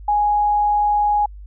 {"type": "tone", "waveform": "sine", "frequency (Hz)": 830.6, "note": "G#5", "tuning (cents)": 0, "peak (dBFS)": -14, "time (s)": [0.08, 1.26], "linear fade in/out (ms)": 5, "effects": ["added 50 Hz sine -34 dBFS peak until 1.46 s"]}